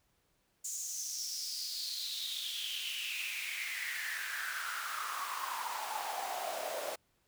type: noise with high-pass filter sweep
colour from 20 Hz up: pink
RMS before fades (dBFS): -39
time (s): 0.64-6.96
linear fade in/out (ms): 10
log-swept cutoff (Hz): 7100 to 570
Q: 6.6
effects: pink hiss -75 dBFS RMS until 7.27 s